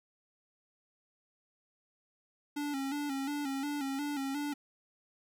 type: tone with vibrato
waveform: square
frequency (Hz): 281.2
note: C#4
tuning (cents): +25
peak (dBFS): -34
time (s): 2.56-4.54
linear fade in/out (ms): 10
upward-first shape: square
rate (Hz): 2.8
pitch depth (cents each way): 61
effects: none